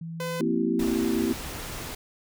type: tone with pitch glide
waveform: sine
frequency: 164.81 to 179.73 Hz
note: E3 to F3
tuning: 0 to +50 cents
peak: -33 dBFS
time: 0.01-0.84 s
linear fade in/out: 5 ms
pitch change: +150 cents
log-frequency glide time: 0.45-0.59 s
type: tone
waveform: sawtooth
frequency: 507 Hz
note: B4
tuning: 45 cents sharp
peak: -26 dBFS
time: 0.2-0.41 s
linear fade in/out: 2 ms
type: chord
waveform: sine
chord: C dominant seventh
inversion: third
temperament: equal with one note detuned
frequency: 233.1 / 261.6 / 329.6 / 385.5 Hz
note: Bb3 / C4 / E4 / G4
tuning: 0 / 0 / 0 / -29 cents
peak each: -27 / -29 / -27 / -30 dBFS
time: 0.4-1.33 s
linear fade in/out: 5 ms
type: noise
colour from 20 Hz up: pink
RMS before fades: -36 dBFS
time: 0.79-1.95 s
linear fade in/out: 5 ms
effects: none